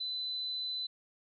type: tone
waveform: sine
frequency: 4013 Hz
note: B7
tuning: 27 cents sharp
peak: -34 dBFS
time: 0-0.87 s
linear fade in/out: 10 ms
effects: none